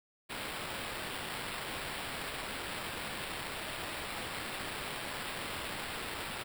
violet noise with sample-and-hold, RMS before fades -40 dBFS, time 0.29-6.44 s, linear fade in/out 20 ms, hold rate 6300 Hz, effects none

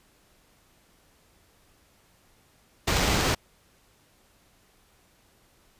pink noise with sample-and-hold, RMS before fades -24 dBFS, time 2.87-3.35 s, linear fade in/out 10 ms, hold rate 11025 Hz, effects pink hiss -62 dBFS RMS until 5.79 s + resampled to 32000 Hz

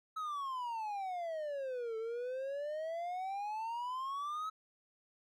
triangle exponential two-way sweep, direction down then up, 1297 to 440 to 1295 Hz, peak -35 dBFS, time 0.16-4.5 s, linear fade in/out 10 ms, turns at 1.97 s, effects none

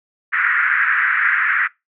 pink band-pass noise, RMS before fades -17 dBFS, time 0.32-1.68 s, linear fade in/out 20 ms, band 1400 to 2000 Hz, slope 48 dB/octave, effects noise-tail reverb RT60 0.2 s tail -22 dB re dry

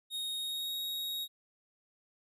45% pulse tone with pitch glide, 3733 to 3774 Hz, A#7 to A#7, +2 to +21 cents, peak -34 dBFS, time 0.1-1.28 s, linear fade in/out 50 ms, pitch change +19 cents, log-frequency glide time 0.37-0.78 s, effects none

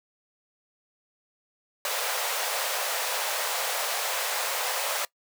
pink high-pass noise, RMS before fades -29 dBFS, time 1.85-5.05 s, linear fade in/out 2 ms, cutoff 500 Hz, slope 48 dB/octave, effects noise-tail reverb RT60 0.1 s tail -22 dB re dry

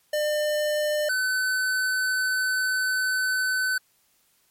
square tone pair in turn, 601 / 1514.4 Hz, D5 / F#6, +40 / +40 cents, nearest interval octave + major third, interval 1600 cents, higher second, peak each -23 / -23 dBFS, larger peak neither, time 0.13-1.09 / 1.09-3.78 s, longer second, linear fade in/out 5 ms, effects white hiss -65 dBFS RMS until 4.5 s + MP3 64 kbps

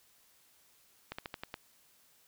slowing click train, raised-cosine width 0.3 ms, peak -23 dBFS, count 6, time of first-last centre 1.12-1.541 s, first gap 65 ms, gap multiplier 1.13, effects white hiss -66 dBFS RMS until 2.27 s

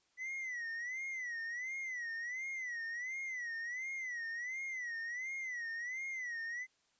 triangle tone with vibrato, 1975.5 Hz, B6, in tune, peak -37 dBFS, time 0.17-6.67 s, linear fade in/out 50 ms, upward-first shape sine, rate 1.4 Hz, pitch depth 140 cents each way, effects white hiss -75 dBFS RMS until 6.99 s + resampled to 16000 Hz

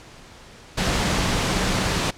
sine tone in noise, 185 Hz, F#3, in tune, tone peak -30 dBFS, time 0.77-2.11 s, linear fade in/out 10 ms, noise pink, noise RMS -22 dBFS, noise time 0.77-2.11 s, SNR -11 dB, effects pink hiss -45 dBFS RMS until 2.17 s + low-pass 7000 Hz 12 dB/octave

